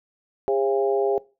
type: harmonic tone with a mistuned harmonic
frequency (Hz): 135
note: C#3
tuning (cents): -45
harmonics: 3 / 4 / 5 / 6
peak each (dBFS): -21 / -26 / -28 / -30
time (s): 0.48-1.18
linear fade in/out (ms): 0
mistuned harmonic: 5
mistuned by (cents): +18
effects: noise-tail reverb RT60 0.3 s tail -21 dB re dry